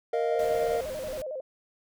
triangle chord, Bb suspended fourth, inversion none, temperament equal, 466.2 / 622.3 / 698.5 Hz, Bb4 / Eb5 / F5, 0 / 0 / 0 cents, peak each -25 / -28 / -29 dBFS, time 0.13-0.81 s, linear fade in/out 5 ms
sine tone with vibrato, 567 Hz, C#5, 39 cents sharp, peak -32 dBFS, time 0.31-1.41 s, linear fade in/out 10 ms, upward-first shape square, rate 11 Hz, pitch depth 140 cents each way
pink noise, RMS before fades -43 dBFS, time 0.39-1.22 s, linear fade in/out 2 ms
effects none

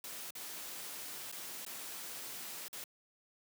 white noise with dropouts, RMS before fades -45 dBFS, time 0.04-2.84 s, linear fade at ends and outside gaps 2 ms, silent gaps 0.306-0.352 / 1.316-1.324 / 1.651-1.664 / 2.682-2.729 s, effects high-pass 150 Hz 12 dB/octave

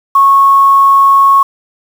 sine tone with quantisation, 1100 Hz, C#6, 14 cents flat, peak -3 dBFS, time 0.15-1.43 s, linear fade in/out 5 ms, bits 5, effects none

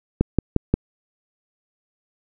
click train, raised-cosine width 3 ms, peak -3 dBFS, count 4, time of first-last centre 0.21-0.74 s, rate 5.66 Hz, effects none

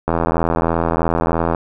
click train, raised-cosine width 1 ms, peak -3 dBFS, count 123, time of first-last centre 0.08-1.548 s, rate 83.1 Hz, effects none

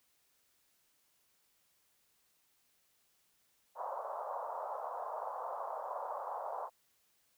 white band-pass noise, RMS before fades -41 dBFS, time 3.75-6.7 s, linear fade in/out 50 ms, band 530 to 1100 Hz, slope 48 dB/octave, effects white hiss -74 dBFS RMS until 7.37 s

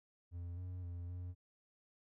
triangle tone with pitch steps, 86.9 / 90.6 / 87.2 / 89.3 Hz, F2 / F#2 / F2 / F2, -8 / -36 / -2 / +39 cents, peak -40 dBFS, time 0.31-1.35 s, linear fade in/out 50 ms, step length 260 ms, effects none

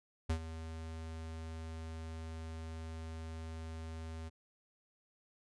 square tone with ADSR envelope, 80.8 Hz, E2, 34 cents flat, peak -30 dBFS, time 0.29-4.3 s, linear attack 11 ms, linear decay 83 ms, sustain -13 dB, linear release 25 ms, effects resampled to 22050 Hz

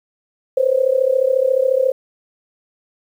sine tone with amplitude modulation, 523 Hz, C5, 1 cent flat, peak -9 dBFS, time 0.57-1.92 s, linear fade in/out 5 ms, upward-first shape sine, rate 34.2 Hz, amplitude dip 85%, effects 8-bit

